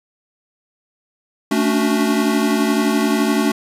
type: chord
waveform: square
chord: D major seventh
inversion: second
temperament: equal with one note detuned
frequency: 220 / 282 / 293.7 / 370 Hz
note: A3 / C#4 / D4 / F#4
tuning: 0 / +30 / 0 / 0 cents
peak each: -19 / -21 / -23 / -23 dBFS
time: 1.51-3.52 s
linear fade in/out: 5 ms
effects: resampled to 32000 Hz + 8-bit